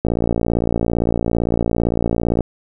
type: click train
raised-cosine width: 2 ms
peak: -4 dBFS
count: 137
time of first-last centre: 0.05-2.407 s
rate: 57.7 Hz
effects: none